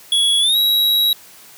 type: tone with pitch glide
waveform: square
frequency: 3362 to 3862 Hz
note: G#7 to B7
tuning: +20 to -39 cents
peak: -13 dBFS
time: 0.12-1.13 s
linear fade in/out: 2 ms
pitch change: +241 cents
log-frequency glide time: 0.4-0.57 s
effects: white hiss -43 dBFS RMS until 1.57 s + high-pass 100 Hz 12 dB/octave

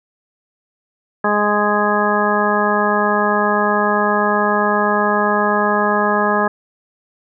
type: harmonic tone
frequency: 207.7 Hz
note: G#3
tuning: in tune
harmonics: 1 / 2 / 3 / 4 / 5 / 6 / 8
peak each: -21 / -21 / -21 / -21 / -21 / -21 / -21 dBFS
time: 1.24-6.48 s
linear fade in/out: 5 ms
effects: none

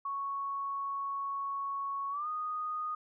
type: tone with pitch glide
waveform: sine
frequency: 1108.7 to 1237.3 Hz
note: C#6 to D#6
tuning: 0 to -10 cents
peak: -33 dBFS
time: 0.05-2.95 s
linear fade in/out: 5 ms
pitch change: +190 cents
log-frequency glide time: 2.1-2.28 s
effects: none

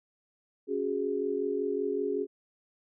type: chord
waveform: sine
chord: C# suspended fourth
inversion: none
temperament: equal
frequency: 277.2 / 370 / 415.3 Hz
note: C#4 / F#4 / G#4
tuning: 0 / 0 / 0 cents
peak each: -35 / -33 / -30 dBFS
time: 0.67-2.27 s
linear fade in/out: 50 ms
effects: none

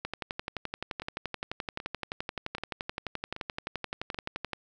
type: two click trains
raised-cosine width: 0.3 ms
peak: -23 / -17 dBFS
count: 5 / 53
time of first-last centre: 1.02-4.145 / 0.05-4.533 s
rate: 1.28 / 11.6 Hz
effects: none

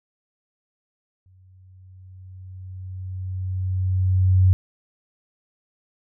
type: tone with exponential growth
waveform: sine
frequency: 93.1 Hz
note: F#2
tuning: 11 cents sharp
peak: -11 dBFS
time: 1.26-4.53 s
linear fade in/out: 0 ms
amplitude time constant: 710 ms
effects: none

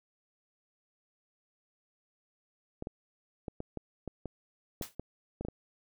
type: clicks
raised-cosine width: 2 ms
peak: -24 dBFS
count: 12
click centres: 2.824 / 2.871 / 3.482 / 3.604 / 3.773 / 4.077 / 4.257 / 4.812 / 4.996 / 5.41 / 5.45 / 5.485 s
type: noise with exponential decay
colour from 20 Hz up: white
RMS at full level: -37 dBFS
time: 4.82-4.95 s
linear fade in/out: 2 ms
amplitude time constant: 28 ms
effects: none

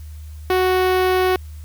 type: tone with notch filter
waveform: sawtooth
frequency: 370 Hz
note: F#4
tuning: in tune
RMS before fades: -17 dBFS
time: 0.5-1.36 s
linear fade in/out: 2 ms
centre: 7500 Hz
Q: 0.58
effects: added 76 Hz sine -32 dBFS peak until 1.64 s + white hiss -52 dBFS RMS until 1.64 s

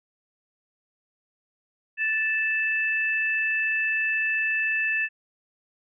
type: tone pair together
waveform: sine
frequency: 1757 / 2633 Hz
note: A6 / E7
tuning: -3 / -3 cents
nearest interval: perfect fifth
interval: 700 cents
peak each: -25 / -25 dBFS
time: 1.97-5.09 s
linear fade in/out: 50 ms
effects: none

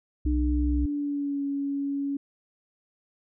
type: tone with vibrato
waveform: sine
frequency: 63.3 Hz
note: B1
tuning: 43 cents sharp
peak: -23 dBFS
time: 0.25-0.86 s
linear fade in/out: 5 ms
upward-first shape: triangle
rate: 5.4 Hz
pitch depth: 12 cents each way
type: tone with pitch glide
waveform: sine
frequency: 300.3 to 280.2 Hz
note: D4 to C#4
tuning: +39 to +19 cents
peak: -26 dBFS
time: 0.26-2.17 s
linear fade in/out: 5 ms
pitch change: -120 cents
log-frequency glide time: 0.43-1.44 s
effects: none

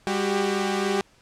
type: tone cluster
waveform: sawtooth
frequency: 199.9 / 374.3 / 398.2 Hz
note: G3 / F#4 / G4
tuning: +34 / +20 / +27 cents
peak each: -23 dBFS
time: 0.07-1.01 s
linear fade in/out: 0 ms
effects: pink hiss -58 dBFS RMS until 1.21 s + low-pass 8000 Hz 12 dB/octave

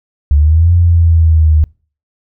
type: linear two-way sweep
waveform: sine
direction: up then down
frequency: 70.2 to 87.31 to 76.3 Hz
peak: -5 dBFS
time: 0.31-1.64 s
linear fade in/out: 0 ms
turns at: 0.73 s
effects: noise-tail reverb RT60 0.4 s tail -26 dB re dry

